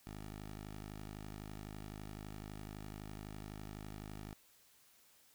10% pulse tone, 51.91 Hz, G#1, in tune, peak -38 dBFS, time 0.07-4.33 s, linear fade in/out 0 ms, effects white hiss -67 dBFS RMS until 5.34 s

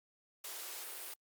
white high-pass noise, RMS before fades -45 dBFS, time 0.44-1.14 s, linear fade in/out 5 ms, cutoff 320 Hz, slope 96 dB/octave, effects Opus 48 kbps

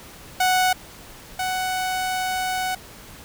sawtooth tone pair in turn, 740 / 743.6 Hz, F#5 / F#5, 0 / +8 cents, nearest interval unison, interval 8 cents, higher second, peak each -13 / -19 dBFS, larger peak first, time 0.4-0.73 / 1.39-2.75 s, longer second, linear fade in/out 5 ms, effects pink hiss -43 dBFS RMS until 3.24 s

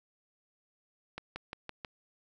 accelerating click train, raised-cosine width 0.3 ms, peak -23 dBFS, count 5, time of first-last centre 1.18-1.848 s, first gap 180 ms, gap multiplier 0.95, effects none

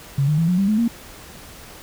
sine tone with pitch steps, 138.59 / 151.13 / 164.81 / 179.73 / 196 / 213.7 / 233.1 Hz, C#3 / D3 / E3 / F3 / G3 / G#3 / A#3, 0 / +50 / 0 / +50 / 0 / +50 / 0 cents, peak -15 dBFS, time 0.18-0.88 s, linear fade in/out 5 ms, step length 100 ms, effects pink hiss -41 dBFS RMS until 1.82 s

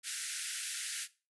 white band-pass noise, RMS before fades -40 dBFS, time 0.03-1.08 s, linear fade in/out 50 ms, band 1400 to 11000 Hz, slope 96 dB/octave, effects noise-tail reverb RT60 0.3 s tail -17 dB re dry

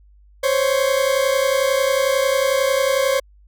40% pulse tone pair together, 523.3 / 554.4 Hz, C5 / C#5, 0 / 0 cents, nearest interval minor second, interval 100 cents, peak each -18 dBFS, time 0.43-3.2 s, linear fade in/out 10 ms, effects added 50 Hz sine -47 dBFS peak until 3.47 s

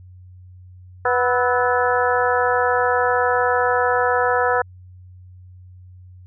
harmonic tone with a mistuned harmonic, 246.9 Hz, B3, in tune, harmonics 2 / 3 / 4 / 5 / 6 / 7, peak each -20 / -22 / -23 / -24 / -25 / -25 dBFS, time 1.05-4.62 s, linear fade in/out 5 ms, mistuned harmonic 5, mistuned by +91 cents, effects added 91 Hz sine -40 dBFS peak until 6.26 s

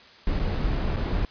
brown noise with dropouts, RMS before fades -25 dBFS, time 0.27-1.25 s, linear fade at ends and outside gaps 1 ms, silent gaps 0.392-0.397 / 0.962-0.967 s, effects white hiss -50 dBFS RMS until 1.3 s + resampled to 11025 Hz

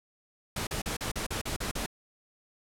pink noise bursts, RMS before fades -33 dBFS, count 9, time 0.56-1.862 s, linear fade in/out 5 ms, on 110 ms, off 39 ms, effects low-pass 12000 Hz 12 dB/octave

